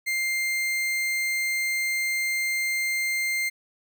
40% pulse tone, 2100 Hz, C7, 6 cents sharp, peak -23 dBFS, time 0.06-3.5 s, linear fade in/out 20 ms, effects none

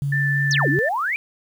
sine tone, 141.1 Hz, C#3, 31 cents sharp, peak -20 dBFS, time 0.02-0.79 s, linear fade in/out 0 ms
sine tone with vibrato, 1767 Hz, A6, 7 cents sharp, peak -20 dBFS, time 0.12-0.89 s, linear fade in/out 5 ms, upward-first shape triangle, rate 4.3 Hz, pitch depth 13 cents each way
sine exponential two-way sweep, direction down then up, 6470 to 261.6 to 2461 Hz, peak -20 dBFS, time 0.51-1.16 s, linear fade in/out 0 ms, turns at 0.69 s
effects 8-bit

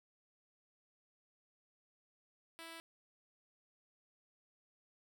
5% pulse tone, 329.6 Hz, E4, in tune, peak -37 dBFS, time 2.59-2.8 s, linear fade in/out 0 ms, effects none

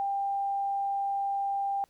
sine tone, 794 Hz, G5, 22 cents sharp, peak -27 dBFS, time 0-1.84 s, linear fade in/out 0 ms, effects pink hiss -67 dBFS RMS until 1.89 s

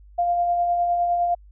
sine tone with tremolo, 698.5 Hz, F5, in tune, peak -17 dBFS, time 0.18-1.35 s, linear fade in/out 10 ms, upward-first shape sine, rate 9.8 Hz, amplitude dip 30%, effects added 50 Hz sine -45 dBFS peak until 1.51 s

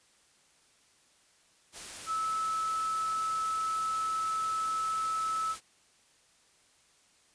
sine tone in noise, 1304 Hz, E6, 19 cents flat, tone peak -29 dBFS, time 2.06-5.56 s, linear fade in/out 50 ms, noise white, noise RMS -43 dBFS, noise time 1.72-5.61 s, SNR +11 dB, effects white hiss -65 dBFS RMS until 7.34 s + resampled to 22050 Hz

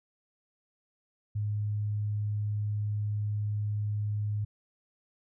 sine tone, 104.6 Hz, G#2, 13 cents sharp, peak -28 dBFS, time 1.35-4.45 s, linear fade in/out 10 ms, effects none

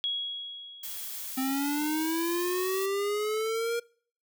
sine tone with exponential decay, 3322 Hz, G#7, in tune, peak -26 dBFS, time 0.04-1.65 s, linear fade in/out 0 ms, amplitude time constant 350 ms
blue noise, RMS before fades -38 dBFS, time 0.83-2.86 s, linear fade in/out 5 ms
square linear sweep, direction up, 259.2 to 472.6 Hz, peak -28 dBFS, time 1.37-3.8 s, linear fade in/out 10 ms
effects noise-tail reverb RT60 0.5 s tail -25 dB re dry

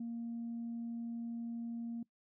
sine tone, 233.1 Hz, A#3, in tune, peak -37 dBFS, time 0-2.03 s, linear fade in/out 5 ms, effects noise-tail reverb RT60 0.1 s tail -22 dB re dry + tanh soft clip ceiling -35 dBFS

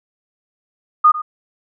sine tone with echo, 1228 Hz, D#6, 23 cents flat, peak -6 dBFS, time 1.04-1.12 s, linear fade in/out 10 ms, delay 100 ms, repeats 1, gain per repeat -15 dB, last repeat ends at 1.22 s, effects none

